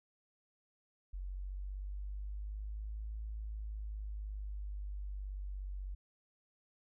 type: linear two-way sweep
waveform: sine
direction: up then down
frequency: 46 to 53.9 to 47.23 Hz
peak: -39 dBFS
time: 1.13-5.95 s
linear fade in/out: 10 ms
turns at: 3.18 s
effects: none